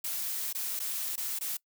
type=noise with dropouts; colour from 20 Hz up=blue; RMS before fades=-34 dBFS; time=0.04-1.57 s; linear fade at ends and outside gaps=5 ms; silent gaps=0.528-0.548 / 0.793-0.8 / 1.158-1.177 / 1.389-1.409 s; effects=noise-tail reverb RT60 0.1 s tail -23 dB re dry